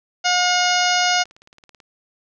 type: harmonic tone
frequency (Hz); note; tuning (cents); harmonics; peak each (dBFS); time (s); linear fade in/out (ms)
719; F#5; -50; 1 / 2 / 3 / 4 / 5 / 6 / 7 / 8 / 9; -20 / -22 / -25 / -24 / -29 / -28 / -24 / -29 / -27; 0.24-1.24; 20
type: click train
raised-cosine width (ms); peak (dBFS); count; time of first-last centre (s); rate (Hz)
0.2; -30; 23; 0.6-1.802; 18.3
effects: none